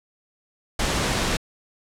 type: noise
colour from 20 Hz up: pink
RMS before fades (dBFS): -23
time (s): 0.79-1.37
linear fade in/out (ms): 5
effects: low-pass 8000 Hz 12 dB/octave